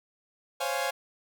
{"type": "chord", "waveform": "sawtooth", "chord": "Db major seventh", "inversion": "third", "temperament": "equal", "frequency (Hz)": [523.3, 554.4, 698.5, 830.6], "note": ["C5", "Db5", "F5", "Ab5"], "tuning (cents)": [0, 0, 0, 0], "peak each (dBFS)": -30, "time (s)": [0.6, 0.91], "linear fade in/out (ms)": 10, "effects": []}